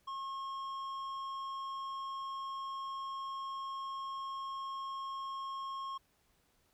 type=tone with tanh clipping; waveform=sine; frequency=1080 Hz; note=C#6; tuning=45 cents flat; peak=-40 dBFS; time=0.07-5.98 s; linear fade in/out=10 ms; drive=9 dB; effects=pink hiss -73 dBFS RMS until 6.73 s